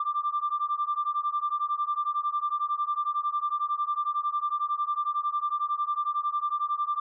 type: beating tone pair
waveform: sine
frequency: 1179 / 1190 Hz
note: D6 / D6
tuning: +6 / +22 cents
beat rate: 11 Hz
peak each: -28 dBFS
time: 0-7 s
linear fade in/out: 5 ms
effects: tanh soft clip ceiling -19 dBFS